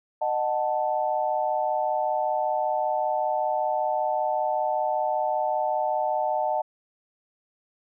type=chord; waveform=sine; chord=D# diminished; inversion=none; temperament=equal with one note detuned; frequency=614.8 / 740 / 880 Hz; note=D#5 / F#5 / A5; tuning=-21 / 0 / 0 cents; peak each=-27 dBFS; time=0.21-6.62 s; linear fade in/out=10 ms; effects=none

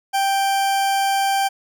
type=tone; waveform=40% pulse; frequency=785 Hz; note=G5; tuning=2 cents sharp; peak=-16 dBFS; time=0.13-1.49 s; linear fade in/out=20 ms; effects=none

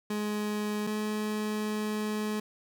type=tone pair in turn; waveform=30% pulse; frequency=209.9 / 212.7 Hz; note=G#3 / G#3; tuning=+19 / +42 cents; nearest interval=unison; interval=23 cents; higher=second; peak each=-27 / -27 dBFS; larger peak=neither; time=0.1-0.87 / 0.87-2.4 s; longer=second; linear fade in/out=5 ms; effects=none

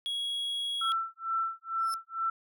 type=tone; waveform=triangle; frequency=3322 Hz; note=G#7; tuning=in tune; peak=-29 dBFS; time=0.06-0.92 s; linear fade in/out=0 ms
type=tone with tremolo; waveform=sine; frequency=1338 Hz; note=E6; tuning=25 cents sharp; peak=-26 dBFS; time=0.81-2.3 s; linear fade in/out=5 ms; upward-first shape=sine; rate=2.2 Hz; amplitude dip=100%
type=tone with exponential growth; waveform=25% pulse; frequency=5300 Hz; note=E8; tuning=9 cents sharp; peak=-29 dBFS; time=1.78-1.94 s; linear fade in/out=0 ms; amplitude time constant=34 ms
effects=none

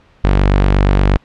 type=tone; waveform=sawtooth; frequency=48.44 Hz; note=G1; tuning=20 cents flat; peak=-5 dBFS; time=0.24-1.17 s; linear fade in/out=0 ms; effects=pink hiss -50 dBFS RMS until 1.24 s + low-pass 3000 Hz 12 dB/octave

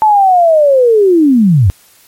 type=linear sweep; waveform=sine; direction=down; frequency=880 to 82.41 Hz; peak=-4 dBFS; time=0.02-1.7 s; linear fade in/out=0 ms; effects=white hiss -45 dBFS RMS until 2.07 s + MP3 64 kbps

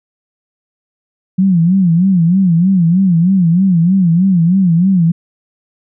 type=tone with vibrato; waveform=sine; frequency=178.8 Hz; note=F3; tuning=41 cents sharp; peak=-7 dBFS; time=1.38-5.12 s; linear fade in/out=10 ms; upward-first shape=sine; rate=3.2 Hz; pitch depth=150 cents each way; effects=none

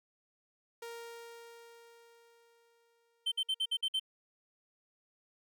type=tone with exponential decay; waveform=sawtooth; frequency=466.2 Hz; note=A#4; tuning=in tune; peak=-38 dBFS; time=0.82-3.81 s; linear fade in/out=5 ms; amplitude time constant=650 ms
type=tone bursts; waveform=triangle; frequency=3101 Hz; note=G7; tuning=19 cents flat; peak=-28 dBFS; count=7; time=3.26-3.997 s; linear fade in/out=10 ms; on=59 ms; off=54 ms
effects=none

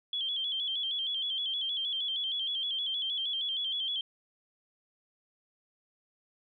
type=tone with vibrato; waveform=sine; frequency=3267 Hz; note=G#7; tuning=29 cents flat; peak=-30 dBFS; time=0.13-4.01 s; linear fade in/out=2 ms; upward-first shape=square; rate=6.4 Hz; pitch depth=61 cents each way; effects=none

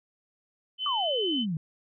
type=tone; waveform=sine; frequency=3040 Hz; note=F#7; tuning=46 cents sharp; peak=-28 dBFS; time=0.78-1.46 s; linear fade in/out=50 ms
type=exponential sweep; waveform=sine; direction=down; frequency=1213 to 149.4 Hz; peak=-27 dBFS; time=0.86-1.57 s; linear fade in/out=2 ms
effects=none

